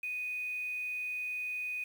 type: tone with quantisation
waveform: sine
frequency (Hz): 2489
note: D#7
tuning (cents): 0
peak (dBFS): -34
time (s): 0.03-1.84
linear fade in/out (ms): 5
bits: 9
effects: none